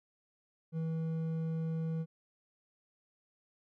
triangle tone with hard clipping, 161.8 Hz, E3, 32 cents flat, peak -34 dBFS, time 0.72-2.06 s, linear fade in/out 50 ms, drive 9 dB, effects none

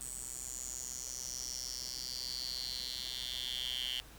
10% pulse tone with high-pass filter sweep, 126.6 Hz, B2, 43 cents sharp, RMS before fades -41 dBFS, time 0.01-4 s, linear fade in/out 0 ms, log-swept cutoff 8200 to 3000 Hz, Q 6.6, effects added 50 Hz sine -56 dBFS peak until 4.18 s + pink hiss -56 dBFS RMS until 4.18 s

